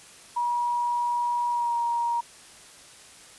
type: tone with pitch glide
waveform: sine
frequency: 960 to 943 Hz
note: B5 to A#5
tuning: -49 to +20 cents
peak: -23 dBFS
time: 0.36-2.21 s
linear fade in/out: 10 ms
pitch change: -31 cents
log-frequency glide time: 1.5-1.75 s
effects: white hiss -49 dBFS RMS until 3.38 s + resampled to 24000 Hz